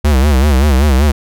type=tone with vibrato; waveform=square; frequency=69.7 Hz; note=C#2; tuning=10 cents sharp; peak=-8 dBFS; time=0.04-1.12 s; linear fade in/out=10 ms; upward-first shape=sine; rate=5.2 Hz; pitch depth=150 cents each way; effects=none